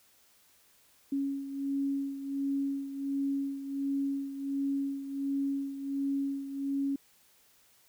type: beating tone pair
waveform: sine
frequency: 276.4 / 277.8 Hz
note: C#4 / C#4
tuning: -5 / +4 cents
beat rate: 1.4 Hz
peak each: -31 / -37 dBFS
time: 1.12-6.96 s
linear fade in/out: 5 ms
effects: white hiss -64 dBFS RMS until 7.88 s